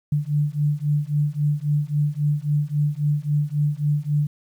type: beating tone pair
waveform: sine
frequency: 145.7 / 149.4 Hz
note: D3 / D3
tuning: -13 / +30 cents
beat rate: 3.7 Hz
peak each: -22 dBFS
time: 0.12-4.27 s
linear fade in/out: 5 ms
effects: 9-bit